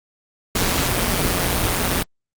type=noise with amplitude modulation; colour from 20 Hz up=pink; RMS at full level=-17 dBFS; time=0.55-2.03 s; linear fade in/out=5 ms; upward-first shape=sine; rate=179 Hz; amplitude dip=65%; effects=Opus 48 kbps